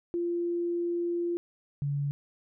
sine tone pair in turn, 345.3 / 142.52 Hz, F4 / C#3, -20 / +48 cents, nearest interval octave + minor third, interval 1532 cents, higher first, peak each -27 dBFS, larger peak neither, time 0.14-1.37 / 1.82-2.11 s, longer first, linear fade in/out 0 ms, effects none

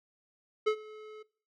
square tone with ADSR envelope, 430 Hz, A4, 40 cents flat, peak -23 dBFS, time 0.66-1.23 s, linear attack 15 ms, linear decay 78 ms, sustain -23 dB, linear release 11 ms, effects noise-tail reverb RT60 0.5 s tail -21 dB re dry + low-pass 3000 Hz 12 dB/octave

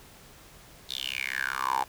10% pulse tone with high-pass filter sweep, 65.41 Hz, C2, in tune, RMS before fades -31 dBFS, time 0.89-1.84 s, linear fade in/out 5 ms, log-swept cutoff 3900 to 800 Hz, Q 8, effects pink hiss -52 dBFS RMS until 1.88 s

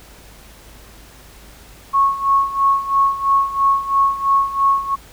sine tone with tremolo, 1100 Hz, C#6, 14 cents flat, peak -10 dBFS, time 1.93-4.96 s, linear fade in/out 20 ms, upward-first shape sine, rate 3 Hz, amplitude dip 80%, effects added 52 Hz sine -44 dBFS peak until 5.12 s + pink hiss -44 dBFS RMS until 5.12 s

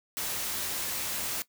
white noise, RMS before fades -33 dBFS, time 0.17-1.42 s, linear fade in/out 0 ms, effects noise-tail reverb RT60 0.1 s tail -17 dB re dry

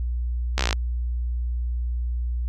slowing click train, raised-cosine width 0.2 ms, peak -5 dBFS, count 10, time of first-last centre 0.58-0.728 s, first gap 14 ms, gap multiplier 1.04, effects added 60 Hz sine -23 dBFS peak until 2.48 s

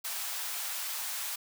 white high-pass noise, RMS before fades -36 dBFS, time 0.04-1.36 s, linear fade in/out 10 ms, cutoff 680 Hz, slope 24 dB/octave, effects none

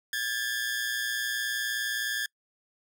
sawtooth tone pair together, 1624 / 1743.6 Hz, G#6 / A6, -39 / -16 cents, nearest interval minor second, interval 123 cents, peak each -28 dBFS, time 0.13-2.26 s, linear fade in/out 2 ms, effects noise-tail reverb RT60 0.1 s tail -26 dB re dry

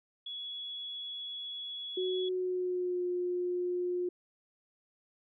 sine tone, 3373 Hz, G#7, 26 cents sharp, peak -38 dBFS, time 0.26-2.29 s, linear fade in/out 5 ms
sine tone with pitch glide, 370 to 357.2 Hz, F#4 to F4, 0 to +39 cents, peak -30 dBFS, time 1.97-4.09 s, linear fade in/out 5 ms, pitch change -61 cents, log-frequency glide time 2.23-3.04 s
effects none

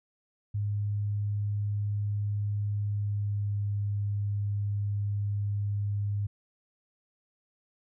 sine tone with pitch glide, 103 to 102.05 Hz, G#2 to G#2, -14 to -30 cents, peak -27 dBFS, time 0.54-6.27 s, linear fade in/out 10 ms, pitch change -16 cents, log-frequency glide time 2.8-3.64 s, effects none

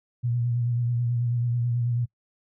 sine tone with vibrato, 120 Hz, B2, 49 cents flat, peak -22 dBFS, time 0.23-2.06 s, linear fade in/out 20 ms, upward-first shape sine, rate 9.2 Hz, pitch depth 35 cents each way, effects noise-tail reverb RT60 0.1 s tail -24 dB re dry

